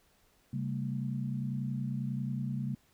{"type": "tone cluster", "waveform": "sine", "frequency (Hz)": [134.8, 196.4, 226.7], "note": ["C#3", "G3", "A#3"], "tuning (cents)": [-48, 4, -48], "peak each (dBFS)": [-34, -38, -38], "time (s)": [0.53, 2.75], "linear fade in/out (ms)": 5, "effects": ["pink hiss -68 dBFS RMS until 2.93 s"]}